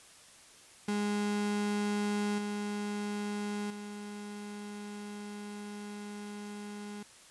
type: tone with level steps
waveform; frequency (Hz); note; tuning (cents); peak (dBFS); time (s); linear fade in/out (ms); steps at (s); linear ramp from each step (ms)
35% pulse; 206.5; G#3; -10; -28 / -32 / -39; 0.88-7.03; 5; 2.38 / 3.7; 5
effects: white hiss -56 dBFS RMS until 7.3 s + resampled to 24000 Hz